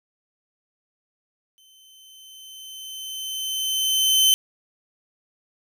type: tone with exponential growth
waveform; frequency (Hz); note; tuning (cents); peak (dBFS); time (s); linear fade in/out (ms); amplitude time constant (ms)
sawtooth; 3072; G7; -36; -10; 1.58-4.34; 0; 600
effects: none